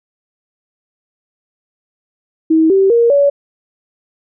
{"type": "tone with pitch steps", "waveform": "sine", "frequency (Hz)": [320, 387.2, 468.5, 566.9], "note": ["D#4", "G4", "A#4", "C#5"], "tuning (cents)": [49, -21, 9, 39], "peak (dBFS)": -7, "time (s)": [2.5, 3.3], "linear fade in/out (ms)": 10, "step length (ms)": 200, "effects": []}